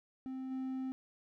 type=tone with level steps; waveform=triangle; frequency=261.6 Hz; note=C4; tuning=in tune; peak=-37 / -34 dBFS; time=0.26-0.92 s; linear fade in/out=0 ms; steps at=0.5 s; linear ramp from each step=20 ms; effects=none